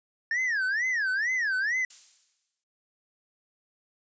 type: tone with vibrato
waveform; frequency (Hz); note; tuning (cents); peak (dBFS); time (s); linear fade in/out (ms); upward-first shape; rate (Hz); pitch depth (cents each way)
triangle; 1760; A6; 0; -23; 0.31-1.85; 2; sine; 2.2; 270
type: noise with exponential decay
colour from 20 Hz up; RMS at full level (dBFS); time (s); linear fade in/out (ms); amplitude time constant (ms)
violet; -37; 1.9-2.64; 5; 160
effects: resampled to 16000 Hz